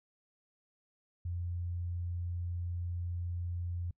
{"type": "tone", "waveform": "sine", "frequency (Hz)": 87.31, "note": "F2", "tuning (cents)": 0, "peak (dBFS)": -34, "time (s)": [1.25, 3.91], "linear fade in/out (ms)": 5, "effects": ["noise-tail reverb RT60 0.1 s tail -26 dB re dry"]}